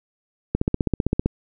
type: click train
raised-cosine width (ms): 3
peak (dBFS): -6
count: 12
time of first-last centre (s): 0.55-1.26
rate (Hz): 15.5
effects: none